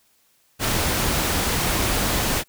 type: noise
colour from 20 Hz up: pink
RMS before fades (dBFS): -22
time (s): 0.59-2.44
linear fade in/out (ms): 50
effects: white hiss -62 dBFS RMS until 2.48 s